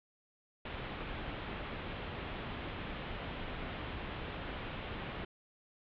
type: low-pass noise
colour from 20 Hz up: pink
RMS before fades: -42 dBFS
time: 0.65-5.25 s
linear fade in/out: 5 ms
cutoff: 3500 Hz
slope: 48 dB/octave
effects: none